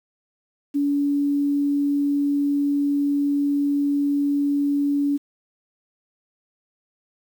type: tone with quantisation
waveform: sine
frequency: 285.3 Hz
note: C#4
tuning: 50 cents sharp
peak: -18 dBFS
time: 0.74-5.18 s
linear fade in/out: 20 ms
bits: 8
effects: none